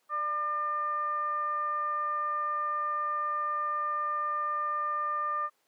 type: tone with frequency modulation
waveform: sine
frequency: 1200 Hz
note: D6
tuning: 37 cents sharp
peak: -28 dBFS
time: 0.09-5.5 s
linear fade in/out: 50 ms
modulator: 608 Hz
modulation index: 0.41
effects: pink hiss -72 dBFS RMS until 5.67 s + high-pass 400 Hz 12 dB/octave